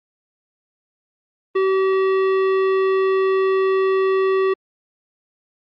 sine tone with hard clipping, 382.5 Hz, G4, 42 cents flat, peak -17 dBFS, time 1.55-4.54 s, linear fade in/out 10 ms, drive 15 dB, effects low-pass 3000 Hz 12 dB/octave + Opus 32 kbps

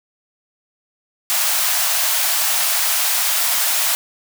white high-pass noise, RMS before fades -18 dBFS, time 1.3-3.95 s, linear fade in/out 0 ms, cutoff 600 Hz, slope 96 dB/octave, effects none

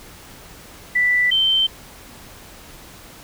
sine tone pair in turn, 1975.5 / 3107 Hz, B6 / G7, 0 / -16 cents, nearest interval minor sixth, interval 784 cents, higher second, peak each -14 dBFS, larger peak neither, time 0.95-1.31 / 1.31-1.67 s, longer neither, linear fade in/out 10 ms, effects pink hiss -42 dBFS RMS until 3.23 s

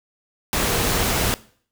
sine tone in noise, 469.9 Hz, A#4, 14 cents sharp, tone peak -30 dBFS, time 0.67-1.02 s, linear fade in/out 0 ms, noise pink, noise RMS -21 dBFS, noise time 0.53-1.34 s, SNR -12 dB, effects noise-tail reverb RT60 0.5 s tail -19 dB re dry

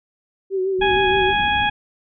sine tone with vibrato, 379.9 Hz, F#4, 46 cents sharp, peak -18 dBFS, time 0.5-1.34 s, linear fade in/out 50 ms, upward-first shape sine, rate 6.4 Hz, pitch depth 44 cents each way
pink low-pass noise, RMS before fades -32 dBFS, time 0.78-1.7 s, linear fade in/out 5 ms, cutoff 340 Hz, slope 48 dB/octave
harmonic tone, 830.6 Hz, G#5, in tune, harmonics 1 / 2 / 3 / 4, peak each -19 / -22 / -24 / -25 dBFS, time 0.81-1.7 s, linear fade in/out 10 ms
effects none

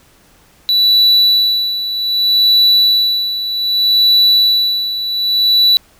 triangle tone with tremolo, 3951 Hz, B7, in tune, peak -5 dBFS, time 0.69-5.77 s, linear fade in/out 0 ms, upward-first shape sine, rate 0.64 Hz, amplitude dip 70%, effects pink hiss -49 dBFS RMS until 5.99 s

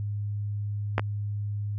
clicks, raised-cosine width 0.5 ms, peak -8 / -13 dBFS, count 2, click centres 0.981 / 0.995 s, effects added 103 Hz sine -28 dBFS peak until 1.78 s

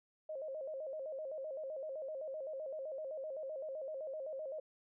sine tone with vibrato, 578 Hz, D5, 28 cents flat, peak -40 dBFS, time 0.29-4.6 s, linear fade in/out 5 ms, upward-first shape square, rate 7.8 Hz, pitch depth 130 cents each way, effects none

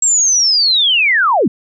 sine linear sweep, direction down, 7640 to 165.6 Hz, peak -9 dBFS, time 0.02-1.48 s, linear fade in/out 5 ms, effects none

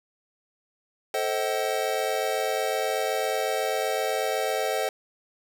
square chord, A diminished seventh, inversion none, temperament just, 440 / 528 / 633.6 / 760.3 Hz, A4 / C5 / Eb5 / Gb5, 0 / +16 / +31 / +47 cents, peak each -31 dBFS, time 1.14-4.89 s, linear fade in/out 2 ms, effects none

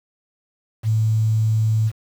sine tone, 110 Hz, A2, in tune, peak -15 dBFS, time 0.83-1.92 s, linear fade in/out 50 ms, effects 7-bit

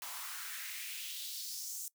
white noise with high-pass filter sweep, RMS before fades -43 dBFS, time 0.02-1.88 s, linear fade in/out 0 ms, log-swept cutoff 880 to 7400 Hz, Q 2.4, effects noise-tail reverb RT60 0.1 s tail -21 dB re dry

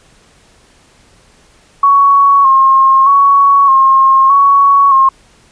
sine tone with vibrato, 1094 Hz, C#6, 23 cents flat, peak -4 dBFS, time 1.83-5.09 s, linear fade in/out 5 ms, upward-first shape square, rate 0.81 Hz, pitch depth 36 cents each way, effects pink hiss -47 dBFS RMS until 5.51 s + resampled to 22050 Hz

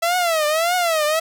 sawtooth tone with vibrato, 659.3 Hz, E5, in tune, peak -13 dBFS, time 0.02-1.2 s, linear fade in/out 10 ms, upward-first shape triangle, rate 1.7 Hz, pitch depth 190 cents each way, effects none

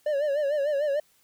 triangle tone with vibrato, 579 Hz, D5, 25 cents flat, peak -21 dBFS, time 0.06-1 s, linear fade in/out 5 ms, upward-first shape sine, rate 6.7 Hz, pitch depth 92 cents each way, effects white hiss -64 dBFS RMS until 1.23 s

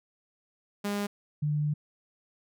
sawtooth / sine tone pair in turn, 203.7 / 149.03 Hz, G#3 / D3, -33 / +26 cents, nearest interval perfect fourth, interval 541 cents, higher first, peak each -25 dBFS, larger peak neither, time 0.84-1.07 / 1.42-1.74 s, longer second, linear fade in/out 10 ms, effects none

